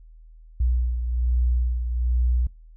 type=beating tone pair; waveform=sine; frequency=60.5 / 61.7 Hz; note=B1 / B1; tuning=-35 / -1 cents; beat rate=1.2 Hz; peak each=-20 / -29 dBFS; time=0.6-2.47 s; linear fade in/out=5 ms; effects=noise-tail reverb RT60 0.3 s tail -23 dB re dry + added 40 Hz sine -44 dBFS peak until 2.76 s